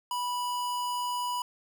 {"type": "tone", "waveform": "square", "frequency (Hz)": 982, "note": "B5", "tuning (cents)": -10, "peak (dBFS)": -30, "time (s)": [0.11, 1.42], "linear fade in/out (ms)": 2, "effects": []}